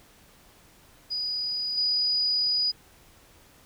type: tone with level steps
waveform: sine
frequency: 4931 Hz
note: D#8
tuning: 16 cents flat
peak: -27 / -22 dBFS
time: 1.1-2.72 s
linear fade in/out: 20 ms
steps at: 1.77 s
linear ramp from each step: 10 ms
effects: pink hiss -56 dBFS RMS until 3.65 s